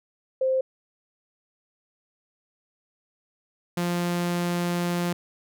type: tone pair in turn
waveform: sine / sawtooth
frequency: 523.3 / 174.63 Hz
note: C5 / F3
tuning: 0 / 0 cents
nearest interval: octave + perfect fifth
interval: 1900 cents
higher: first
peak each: -20 dBFS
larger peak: neither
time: 0.41-0.61 / 3.77-5.13 s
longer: second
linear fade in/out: 5 ms
effects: none